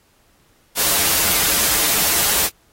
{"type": "noise with comb filter", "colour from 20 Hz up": "white", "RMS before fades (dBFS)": -17, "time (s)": [0.75, 2.5], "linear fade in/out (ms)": 50, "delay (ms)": 8, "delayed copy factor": -0.5, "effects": ["pink hiss -58 dBFS RMS until 2.72 s", "AAC 48 kbps"]}